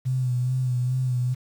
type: tone with vibrato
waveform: sine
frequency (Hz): 126.5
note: B2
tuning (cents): +42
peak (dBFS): -21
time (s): 0.05-1.35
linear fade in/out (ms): 20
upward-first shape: sine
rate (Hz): 2.4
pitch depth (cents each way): 41
effects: 8-bit